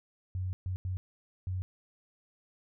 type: tone bursts at uneven times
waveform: sine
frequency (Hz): 92.5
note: F#2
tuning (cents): 0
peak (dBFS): -31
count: 4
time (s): 0.35-0.53 / 0.66-0.76 / 0.85-0.97 / 1.47-1.62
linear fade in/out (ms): 0
effects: none